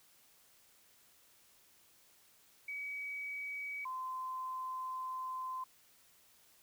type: tone pair in turn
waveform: sine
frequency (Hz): 2271 / 1032.3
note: C#7 / C6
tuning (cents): +41 / -24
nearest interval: octave + major second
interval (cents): 1365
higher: first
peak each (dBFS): -39 / -38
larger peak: second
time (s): 2.68-3.85 / 3.85-5.64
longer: second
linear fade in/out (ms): 5
effects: white hiss -66 dBFS RMS until 6.62 s